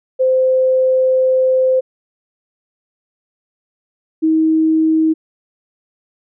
sine tone pair in turn, 518 / 317.8 Hz, C5 / D#4, -17 / +37 cents, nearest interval minor sixth, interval 846 cents, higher first, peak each -10 dBFS, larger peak neither, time 0.19-1.81 / 4.22-5.14 s, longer first, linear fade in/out 20 ms, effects none

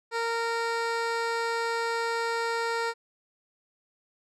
15% pulse tone with low-pass filter, 461.9 Hz, A#4, 16 cents flat, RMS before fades -29 dBFS, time 0.11-2.94 s, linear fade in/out 50 ms, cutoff 6700 Hz, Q 0.64, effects none

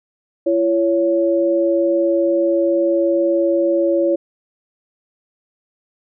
sine tone pair together, 338.5 / 559.2 Hz, E4 / C#5, +46 / +15 cents, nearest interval major sixth, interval 869 cents, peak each -16 dBFS, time 0.46-4.16 s, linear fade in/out 10 ms, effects none

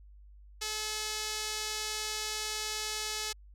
sawtooth tone with band-pass filter, 429.5 Hz, A4, 42 cents flat, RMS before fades -36 dBFS, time 0.61-3.33 s, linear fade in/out 10 ms, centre 5700 Hz, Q 1.1, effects added 50 Hz sine -51 dBFS peak until 3.54 s

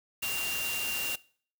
sine tone in noise, 2776 Hz, F7, 11 cents flat, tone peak -32 dBFS, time 0.22-1.16 s, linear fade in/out 10 ms, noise white, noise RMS -35 dBFS, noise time 0.22-1.16 s, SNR 0 dB, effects noise-tail reverb RT60 0.5 s tail -22 dB re dry

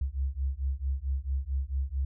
sine beating tone pair, 65.41 / 69.91 Hz, C2 / C#2, 0 / +15 cents, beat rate 4.5 Hz, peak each -31 dBFS, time 0.01-2.05 s, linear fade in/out 5 ms, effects none

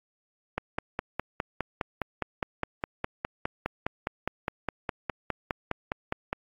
click train, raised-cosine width 0.5 ms, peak -13 dBFS, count 29, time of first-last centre 0.58-6.329 s, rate 4.87 Hz, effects AAC 32 kbps

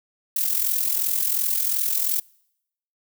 violet noise with amplitude modulation, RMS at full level -20 dBFS, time 0.36-2.2 s, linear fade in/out 5 ms, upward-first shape sine, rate 42.8 Hz, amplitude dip 65%, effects noise-tail reverb RT60 0.8 s tail -26 dB re dry

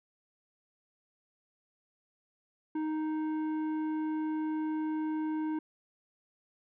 sine tone with tanh clipping, 311.1 Hz, D#4, in tune, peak -32 dBFS, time 2.75-5.59 s, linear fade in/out 5 ms, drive 10 dB, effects none

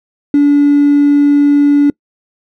triangle tone with hard clipping, 287.8 Hz, D4, 35 cents flat, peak -5 dBFS, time 0.34-1.9 s, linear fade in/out 2 ms, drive 3 dB, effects noise-tail reverb RT60 0.1 s tail -25 dB re dry

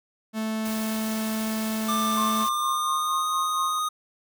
45% pulse tone, 219.4 Hz, A3, 5 cents flat, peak -26 dBFS, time 0.33-2.47 s, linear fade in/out 50 ms
white noise, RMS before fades -37 dBFS, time 0.65-2.49 s, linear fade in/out 5 ms
square tone with pitch glide, 1188 to 1241.3 Hz, D6 to D#6, +20 to -4 cents, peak -25 dBFS, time 1.88-3.89 s, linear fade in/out 10 ms, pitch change +76 cents, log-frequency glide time 2.29-3.28 s
sine tone with tremolo, 1074 Hz, C6, 45 cents sharp, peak -25 dBFS, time 2.17-3.79 s, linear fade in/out 5 ms, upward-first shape sine, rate 4.3 Hz, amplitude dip 75%
effects none

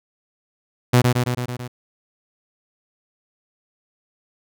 sawtooth tone with echo, 123.47 Hz, B2, in tune, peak -7 dBFS, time 0.93-1.02 s, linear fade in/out 10 ms, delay 110 ms, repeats 6, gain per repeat -3 dB, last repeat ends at 1.68 s, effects none

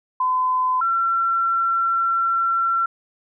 sine tone pair in turn, 1018 / 1356.2 Hz, C6 / E6, -48 / +49 cents, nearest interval perfect fourth, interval 497 cents, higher second, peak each -17 dBFS, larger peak neither, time 0.2-0.81 / 0.81-2.86 s, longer second, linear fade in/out 5 ms, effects none

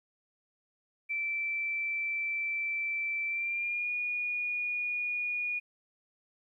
sine tone with pitch glide, 2332 to 2447 Hz, D7 to D#7, -13 to -29 cents, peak -30 dBFS, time 1.09-5.6 s, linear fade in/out 20 ms, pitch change +84 cents, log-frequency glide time 3.27-3.91 s, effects 12-bit

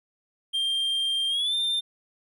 triangle tone with pitch glide, 3184 to 3595 Hz, G7 to A7, +26 to +36 cents, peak -22 dBFS, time 0.53-1.81 s, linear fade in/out 20 ms, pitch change +210 cents, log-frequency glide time 1.29-1.55 s, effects none

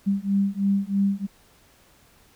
sine beating tone pair, 196.5 / 199.6 Hz, G3 / G3, +4 / +32 cents, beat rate 3.1 Hz, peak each -23 dBFS, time 0.06-1.27 s, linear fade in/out 20 ms, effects pink hiss -57 dBFS RMS until 2.35 s

